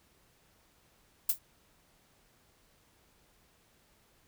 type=noise with exponential decay; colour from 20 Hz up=violet; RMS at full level=-22 dBFS; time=1.29-1.39 s; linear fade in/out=5 ms; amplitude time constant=21 ms; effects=pink hiss -67 dBFS RMS until 4.27 s